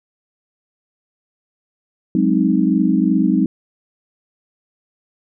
sine chord, Ab dominant seventh, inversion third, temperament equal, 185 / 207.7 / 261.6 / 311.1 Hz, Gb3 / Ab3 / C4 / Eb4, 0 / 0 / 0 / 0 cents, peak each -18 dBFS, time 2.15-3.46 s, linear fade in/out 2 ms, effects none

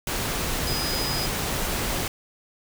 sine tone in noise, 4978 Hz, D#8, in tune, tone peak -29 dBFS, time 0.67-1.26 s, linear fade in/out 2 ms, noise pink, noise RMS -27 dBFS, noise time 0.07-2.08 s, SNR -5 dB, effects none

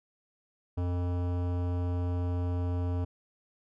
sine tone with hard clipping, 88.6 Hz, F2, 25 cents sharp, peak -30 dBFS, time 0.77-3.05 s, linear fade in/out 10 ms, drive 17 dB, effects none

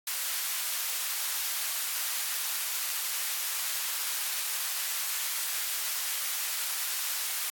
white high-pass noise, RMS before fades -32 dBFS, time 0.07-7.5 s, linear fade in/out 2 ms, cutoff 1100 Hz, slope 12 dB/octave, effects AAC 64 kbps

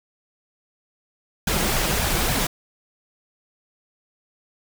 pink noise with flanger, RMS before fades -22 dBFS, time 1.47-2.47 s, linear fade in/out 5 ms, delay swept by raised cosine 1.2 to 6.2 ms, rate 3.6 Hz, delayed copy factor +0.7, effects none

